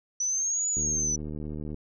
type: linear two-way sweep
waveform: sine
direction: up then down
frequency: 5920 to 6940 to 5920 Hz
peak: -25 dBFS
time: 0.2-1.16 s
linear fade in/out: 5 ms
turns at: 0.69 s
type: click train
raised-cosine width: 3 ms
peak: -24 dBFS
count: 75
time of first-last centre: 0.77-1.744 s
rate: 76 Hz
effects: none